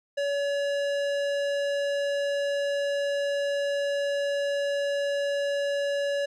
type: tone with tanh clipping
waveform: sine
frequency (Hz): 567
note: C#5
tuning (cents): +39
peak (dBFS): -27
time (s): 0.17-6.26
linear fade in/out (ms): 10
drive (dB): 18
effects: none